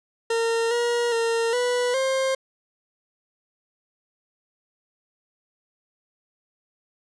40% pulse tone with pitch steps, 458.7 / 475.9 / 459.6 / 491.5 / 530 Hz, A#4 / A#4 / A#4 / B4 / C5, -28 / +36 / -25 / -8 / +22 cents, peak -20 dBFS, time 0.3-2.35 s, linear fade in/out 5 ms, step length 410 ms, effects resampled to 22050 Hz + 10-bit

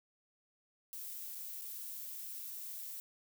violet noise with dropouts, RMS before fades -45 dBFS, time 0.93-3 s, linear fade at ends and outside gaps 0 ms, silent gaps 1.349-1.353 / 1.613-1.618 s, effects none

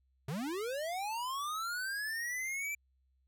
square linear sweep, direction up, 124.1 to 2349 Hz, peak -36 dBFS, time 0.28-2.75 s, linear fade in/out 5 ms, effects added 65 Hz sine -70 dBFS peak until 3.27 s

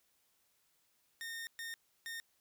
sawtooth tone bursts at uneven times, 1833 Hz, A#6, 30 cents flat, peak -38 dBFS, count 3, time 1.21-1.47 / 1.59-1.74 / 2.06-2.2 s, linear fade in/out 0 ms, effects white hiss -75 dBFS RMS until 2.4 s

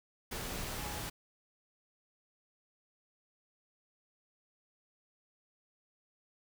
sine tone in noise, 834 Hz, G#5, 7 cents sharp, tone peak -47 dBFS, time 0.78-1.02 s, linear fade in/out 10 ms, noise pink, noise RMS -40 dBFS, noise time 0.31-1.1 s, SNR -10 dB, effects none

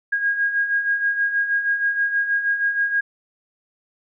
sine beating tone pair, 1629 / 1635.3 Hz, G#6 / G#6, -34 / -27 cents, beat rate 6.3 Hz, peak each -26 / -19 dBFS, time 0.12-3.01 s, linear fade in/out 10 ms, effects none

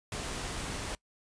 pink noise, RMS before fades -37 dBFS, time 0.12-0.95 s, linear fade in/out 2 ms, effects noise-tail reverb RT60 0.1 s tail -23 dB re dry + resampled to 22050 Hz

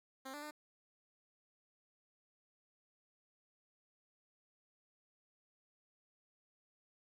10% pulse tone with pitch steps, 265.3 / 293.5 / 300.5 Hz, C4 / D4 / D4, +24 / -1 / +40 cents, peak -37 dBFS, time 0.25-0.511 s, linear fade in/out 10 ms, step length 87 ms, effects none

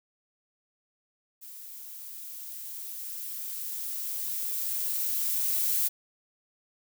violet noise with level ramp, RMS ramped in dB -45 to -26 dBFS, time 1.41-5.89 s, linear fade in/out 20 ms, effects none

